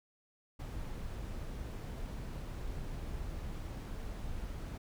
brown noise, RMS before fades -41 dBFS, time 0.59-4.78 s, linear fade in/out 10 ms, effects none

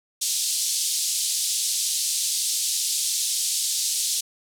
white band-pass noise, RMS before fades -25 dBFS, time 0.21-4.21 s, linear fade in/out 10 ms, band 3700 to 9800 Hz, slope 24 dB/octave, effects none

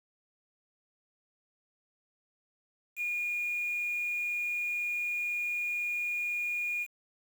sine tone with quantisation, 2434 Hz, D#7, 39 cents flat, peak -30 dBFS, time 2.96-6.87 s, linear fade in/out 50 ms, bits 8, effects none

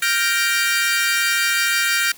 sawtooth chord, G minor seventh, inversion third, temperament equal, 1396.9 / 1568 / 1864.7 / 2349 Hz, F6 / G6 / Bb6 / D7, 0 / 0 / 0 / 0 cents, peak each -19 dBFS, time 0.02-2.12 s, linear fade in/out 5 ms, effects white hiss -44 dBFS RMS until 2.17 s

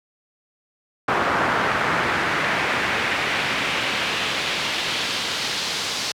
brown noise with band-pass filter sweep, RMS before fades -23 dBFS, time 1.08-6.12 s, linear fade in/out 5 ms, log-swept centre 1300 to 4800 Hz, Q 1.4, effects high-pass 100 Hz 12 dB/octave

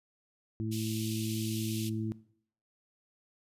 harmonic tone, 110 Hz, A2, in tune, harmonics 1 / 2 / 3, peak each -34 / -37 / -38 dBFS, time 0.6-2.12 s, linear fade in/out 0 ms
pink high-pass noise, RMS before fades -42 dBFS, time 0.71-1.9 s, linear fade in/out 20 ms, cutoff 2600 Hz, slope 48 dB/octave
effects noise-tail reverb RT60 0.6 s tail -19 dB re dry + resampled to 32000 Hz

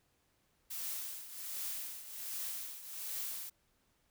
blue noise with tremolo, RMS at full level -39 dBFS, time 0.7-3.5 s, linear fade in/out 10 ms, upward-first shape triangle, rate 1.3 Hz, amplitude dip 75%, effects pink hiss -75 dBFS RMS until 4.1 s

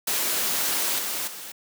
white noise with level steps, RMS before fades -25 / -29 / -38 dBFS, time 0.07-1.52 s, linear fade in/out 5 ms, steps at 0.98 / 1.27 s, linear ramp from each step 10 ms, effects high-pass 200 Hz 12 dB/octave

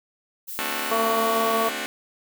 violet noise, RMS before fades -34 dBFS, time 0.47-1.71 s, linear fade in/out 20 ms
5% pulse chord, D dominant seventh, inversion second, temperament just, 220.2 / 264.3 / 293.7 / 367.1 Hz, A3 / C4 / D4 / F#4, +2 / +18 / 0 / -14 cents, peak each -22 dBFS, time 0.59-1.86 s, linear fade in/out 0 ms
harmonic tone, 225.7 Hz, A3, 44 cents sharp, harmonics 1 / 2 / 3 / 4 / 5, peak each -32 / -27 / -25 / -34 / -24 dBFS, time 0.91-1.69 s, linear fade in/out 5 ms
effects none

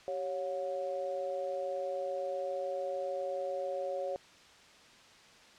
sine tone with amplitude modulation, 554.4 Hz, C#5, in tune, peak -29 dBFS, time 0.08-4.16 s, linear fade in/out 0 ms, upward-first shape sine, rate 167 Hz, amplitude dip 90%, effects white hiss -57 dBFS RMS until 5.58 s + low-pass 5000 Hz 12 dB/octave

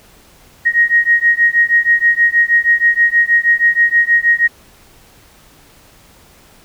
sine beating tone pair, 1875 / 1881.3 Hz, A#6 / A#6, +10 / +15 cents, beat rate 6.3 Hz, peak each -12 dBFS, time 0.65-4.48 s, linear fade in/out 20 ms, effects pink hiss -46 dBFS RMS until 6.64 s

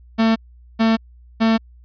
45% pulse tone bursts, 224.4 Hz, A3, 34 cents sharp, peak -13 dBFS, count 3, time 0.18-1.58 s, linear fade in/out 20 ms, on 180 ms, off 430 ms, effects added 60 Hz sine -43 dBFS peak until 1.84 s + resampled to 11025 Hz

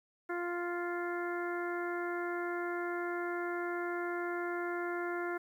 harmonic tone, 349.2 Hz, F4, in tune, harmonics 1 / 2 / 3 / 4 / 5 / 6, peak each -36 / -42 / -45 / -41 / -45 / -49 dBFS, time 0.29-5.38 s, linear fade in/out 10 ms, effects 11-bit

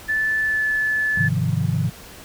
sine tone with pitch glide, 1749 to 1732.9 Hz, A6 to A6, -11 to -27 cents, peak -18 dBFS, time 0.08-1.29 s, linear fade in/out 20 ms, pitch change -16 cents, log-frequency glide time 0.43-0.65 s
sine chord, F minor seventh, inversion first, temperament equal, 103.83 / 130.81 / 155.56 / 174.61 Hz, Ab2 / C3 / Eb3 / F3, 0 / 0 / 0 / 0 cents, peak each -24 / -23 / -23 / -26 dBFS, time 1.17-1.9 s, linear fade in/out 10 ms
effects pink hiss -41 dBFS RMS until 2.24 s

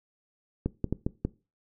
clicks, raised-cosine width 3 ms, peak -14 dBFS, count 5, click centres 0.66 / 0.843 / 0.926 / 1.065 / 1.25 s, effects noise-tail reverb RT60 0.3 s tail -20 dB re dry

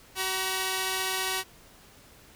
5% pulse tone pair together, 377.4 / 951 Hz, F#4 / A#5, +34 / +34 cents, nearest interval octave + major third, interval 1600 cents, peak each -18 / -20 dBFS, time 0.15-1.44 s, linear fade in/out 50 ms, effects pink hiss -54 dBFS RMS until 2.35 s

